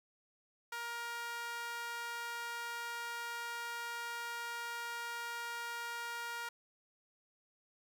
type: tone with high-pass filter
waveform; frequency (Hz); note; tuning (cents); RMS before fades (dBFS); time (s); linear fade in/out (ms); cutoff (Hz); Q
sawtooth; 470.8; A#4; +17; -42; 0.72-6.49; 5; 1200; 2.3
effects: none